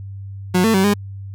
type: tone with pitch steps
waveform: 30% pulse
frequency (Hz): 181.6 / 223.9 / 190.9 / 204.6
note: F#3 / A3 / G3 / G#3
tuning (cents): -32 / +30 / -46 / -26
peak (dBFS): -10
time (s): 0.54-0.94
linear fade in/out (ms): 10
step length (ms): 100
effects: added 98 Hz sine -29 dBFS peak until 1.34 s